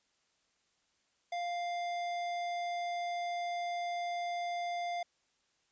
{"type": "tone with tanh clipping", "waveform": "sine", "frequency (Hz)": 698.5, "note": "F5", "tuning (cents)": 0, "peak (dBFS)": -36, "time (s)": [1.32, 5.03], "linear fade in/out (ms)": 5, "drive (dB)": 16, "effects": ["white hiss -75 dBFS RMS until 5.71 s", "resampled to 16000 Hz"]}